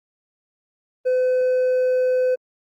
sine tone with hard clipping, 508 Hz, B4, 49 cents sharp, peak -17 dBFS, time 1.05-2.36 s, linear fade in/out 20 ms, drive 2 dB, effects Opus 32 kbps

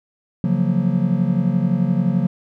triangle chord, Gb major seventh, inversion second, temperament just, 138.75 / 173.43 / 185 / 231.2 Hz, Db3 / F3 / Gb3 / Bb3, +2 / -12 / 0 / -14 cents, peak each -21 / -18 / -18 / -22 dBFS, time 0.44-2.27 s, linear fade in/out 2 ms, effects none

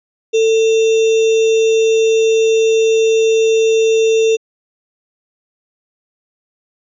sine tone with sample-and-hold, 446 Hz, A4, 23 cents sharp, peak -9 dBFS, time 0.33-4.37 s, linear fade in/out 20 ms, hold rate 3150 Hz, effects resampled to 16000 Hz

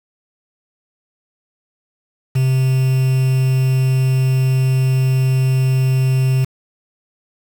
triangle tone with quantisation, 130.81 Hz, C3, in tune, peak -10 dBFS, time 2.35-6.45 s, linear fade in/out 10 ms, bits 5, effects none

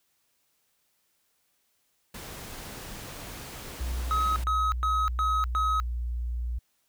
pink noise, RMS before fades -41 dBFS, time 2.14-4.44 s, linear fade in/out 5 ms
sine tone with pitch glide, 61.74 to 59.67 Hz, B1 to A#1, 0 to +41 cents, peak -28 dBFS, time 3.8-6.59 s, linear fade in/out 10 ms, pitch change -59 cents, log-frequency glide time 3.95-5.8 s
triangle tone bursts, 1273 Hz, D#6, 39 cents sharp, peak -22 dBFS, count 5, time 4.11-5.8 s, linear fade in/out 0 ms, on 250 ms, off 110 ms
effects white hiss -72 dBFS RMS until 6.88 s

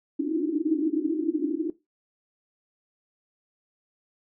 pink band-pass noise, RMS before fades -26 dBFS, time 0.19-1.7 s, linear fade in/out 5 ms, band 290 to 340 Hz, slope 96 dB/octave, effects noise-tail reverb RT60 0.2 s tail -17 dB re dry

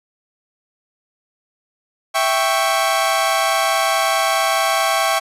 sawtooth chord, C# diminished, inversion first, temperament equal, 659.3 / 784 / 1108.7 Hz, E5 / G5 / C#6, 0 / 0 / 0 cents, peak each -16 dBFS, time 2.14-5.2 s, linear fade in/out 20 ms, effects resampled to 32000 Hz

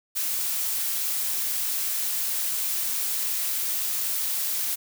blue noise, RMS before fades -27 dBFS, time 0.15-4.76 s, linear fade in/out 20 ms, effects none

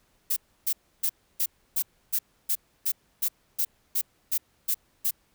violet noise bursts, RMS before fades -25 dBFS, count 14, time 0.3-5.11 s, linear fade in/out 10 ms, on 65 ms, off 300 ms, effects pink hiss -67 dBFS RMS until 5.34 s

